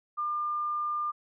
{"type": "tone", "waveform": "sine", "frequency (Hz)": 1200, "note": "D6", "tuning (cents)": 37, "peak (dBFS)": -28, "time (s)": [0.17, 1.12], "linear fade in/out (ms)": 20, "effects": []}